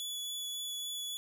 sawtooth tone with vibrato, 3418 Hz, G#7, 49 cents sharp, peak -34 dBFS, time 0-1.17 s, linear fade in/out 0 ms, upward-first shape triangle, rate 3.6 Hz, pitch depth 10 cents each way, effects none

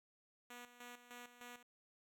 5% pulse tone with tremolo, 243.2 Hz, B3, 26 cents flat, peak -40 dBFS, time 0.5-1.63 s, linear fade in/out 5 ms, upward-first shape square, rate 3.3 Hz, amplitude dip 70%, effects none

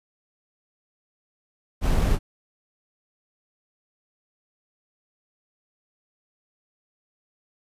brown noise with sample-and-hold, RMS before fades -20 dBFS, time 1.81-2.19 s, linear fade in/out 50 ms, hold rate 8820 Hz, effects resampled to 32000 Hz

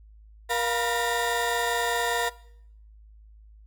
35% pulse tone cluster, 473 / 700 / 971 / 1822 Hz, A#4 / F5 / B5 / A#6, +25 / +4 / -30 / -40 cents, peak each -28 dBFS, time 0.49-2.3 s, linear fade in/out 20 ms, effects noise-tail reverb RT60 0.7 s tail -21 dB re dry + added 53 Hz sine -48 dBFS peak until 3.66 s

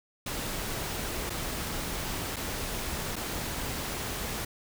pink noise with dropouts, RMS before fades -34 dBFS, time 0.26-4.45 s, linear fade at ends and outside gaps 5 ms, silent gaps 1.297-1.302 / 2.361-2.365 / 3.158-3.163 s, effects none

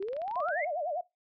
sine exponential sweep, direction up, 370 to 2217 Hz, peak -32 dBFS, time 0-0.65 s, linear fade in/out 5 ms
clicks, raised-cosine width 0.3 ms, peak -33 dBFS, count 10, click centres 0.026 / 0.085 / 0.132 / 0.166 / 0.218 / 0.28 / 0.312 / 0.357 / 0.403 / 0.486 s
sine tone with vibrato, 650 Hz, E5, 24 cents flat, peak -30 dBFS, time 0.36-1.01 s, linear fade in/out 5 ms, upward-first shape sine, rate 10 Hz, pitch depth 210 cents each way
effects noise-tail reverb RT60 0.2 s tail -21 dB re dry

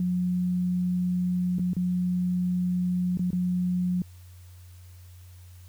sine tone with dropouts, 180 Hz, F#3, 47 cents flat, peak -23 dBFS, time 0-4.02 s, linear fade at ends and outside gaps 2 ms, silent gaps 1.585-1.594 / 1.734-1.766 / 3.173-3.193 / 3.306-3.33 s, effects added 90 Hz sine -45 dBFS peak until 5.68 s + white hiss -59 dBFS RMS until 5.68 s

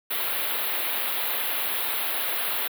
white band-stop noise, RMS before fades -27 dBFS, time 0.1-2.68 s, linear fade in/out 10 ms, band 4000 to 11000 Hz, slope 48 dB/octave, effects high-pass 400 Hz 12 dB/octave

